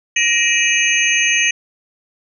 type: tone cluster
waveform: sine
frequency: 1888 / 2361 / 2567 / 2895 / 6310 Hz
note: A#6 / D7 / E7 / F#7 / G8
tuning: +22 / +9 / -47 / -38 / +10 cents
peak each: -19 dBFS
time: 0.16-1.51 s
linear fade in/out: 5 ms
effects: none